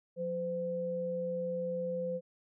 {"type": "tone pair together", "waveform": "sine", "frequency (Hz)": [178.22, 512], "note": ["F3", "C5"], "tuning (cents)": [35, -38], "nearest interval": "octave + tritone", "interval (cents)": 1827, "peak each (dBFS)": [-40, -33], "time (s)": [0.16, 2.21], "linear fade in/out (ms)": 50, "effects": []}